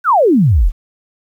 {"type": "exponential sweep", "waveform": "sine", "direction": "down", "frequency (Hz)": [1577, 31.41], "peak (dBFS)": -7, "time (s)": [0.04, 0.72], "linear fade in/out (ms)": 50, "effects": ["8-bit"]}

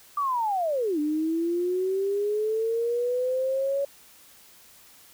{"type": "linear two-way sweep", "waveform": "sine", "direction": "down then up", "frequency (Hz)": [1182, 294.4, 562], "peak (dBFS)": -23, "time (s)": [0.17, 3.85], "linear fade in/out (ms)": 5, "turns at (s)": 0.99, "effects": ["white hiss -53 dBFS RMS until 5.13 s"]}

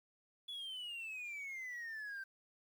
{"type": "exponential sweep", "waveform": "sine", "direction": "down", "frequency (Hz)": [3441, 1552], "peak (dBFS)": -40, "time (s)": [0.48, 2.24], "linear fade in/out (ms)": 10, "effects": ["tanh soft clip ceiling -42 dBFS", "11-bit"]}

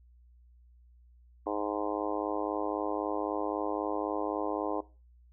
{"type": "harmonic tone", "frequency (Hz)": 103.83, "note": "G#2", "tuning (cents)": 0, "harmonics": [3, 4, 5, 6, 7, 8, 9, 10], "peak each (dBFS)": [-36, -37, -38, -39, -39, -40, -41, -41], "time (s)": [1.46, 4.81], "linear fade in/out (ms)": 10, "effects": ["noise-tail reverb RT60 0.3 s tail -18 dB re dry", "added 60 Hz sine -56 dBFS peak until 5.32 s"]}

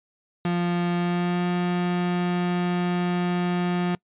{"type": "tone with pitch glide", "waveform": "35% pulse", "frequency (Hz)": [174.61, 177.25], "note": ["F3", "F3"], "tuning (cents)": [0, 26], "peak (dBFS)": -20, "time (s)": [0.45, 3.95], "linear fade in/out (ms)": 2, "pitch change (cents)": 26, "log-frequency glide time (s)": [0.96, 1.46], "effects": ["noise-tail reverb RT60 0.1 s tail -24 dB re dry", "resampled to 8000 Hz"]}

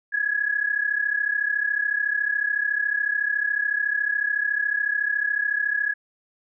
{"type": "tone pair together", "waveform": "sine", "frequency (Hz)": [1661.2, 1695.1], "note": ["G#6", "G#6"], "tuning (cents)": [0, 35], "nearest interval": "unison", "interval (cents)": 35, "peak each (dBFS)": -24, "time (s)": [0.12, 5.94], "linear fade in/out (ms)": 20, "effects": []}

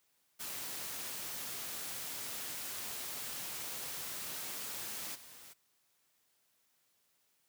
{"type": "noise with level steps", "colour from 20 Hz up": "white", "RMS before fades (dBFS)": [-42, -54], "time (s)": [0.39, 5.54], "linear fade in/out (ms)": 20, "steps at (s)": 5.14, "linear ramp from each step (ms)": 20, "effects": ["white hiss -75 dBFS RMS until 7.48 s", "high-pass 80 Hz 12 dB/octave"]}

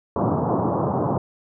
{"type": "band-pass noise", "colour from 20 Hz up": "pink", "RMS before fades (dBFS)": -22, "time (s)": [0.16, 1.18], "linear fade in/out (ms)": 2, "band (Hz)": [100, 1100], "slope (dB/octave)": 48, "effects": []}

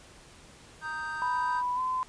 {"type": "chord", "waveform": "triangle", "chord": "Eb major", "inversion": "second", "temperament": "equal", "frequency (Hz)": [932.3, 1244.5, 1568], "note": ["Bb5", "Eb6", "G6"], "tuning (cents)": [0, 0, 0], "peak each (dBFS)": [-37, -38, -33], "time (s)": [0.81, 1.63], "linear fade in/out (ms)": 50}
{"type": "tone with pitch glide", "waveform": "sine", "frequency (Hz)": [987.8, 1023.8], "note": ["B5", "C6"], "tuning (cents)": [0, -38], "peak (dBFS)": -27, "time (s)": [1.22, 2.03], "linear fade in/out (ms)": 0, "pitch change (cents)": 62, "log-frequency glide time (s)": [1.75, 1.8]}
{"effects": ["pink hiss -53 dBFS RMS until 2.08 s", "resampled to 22050 Hz"]}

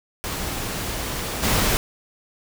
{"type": "noise with level steps", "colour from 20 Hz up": "pink", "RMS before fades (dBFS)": [-28, -20], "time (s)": [0.24, 1.77], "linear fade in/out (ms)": 0, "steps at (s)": 1.42, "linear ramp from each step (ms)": 20, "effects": []}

